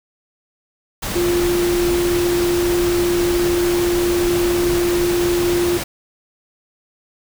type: tone in noise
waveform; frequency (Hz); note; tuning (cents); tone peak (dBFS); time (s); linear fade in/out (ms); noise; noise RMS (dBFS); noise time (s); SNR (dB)
sine; 349.2; F4; 0; -15; 1.15-5.78; 10; pink; -24; 1.02-5.84; +6
effects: none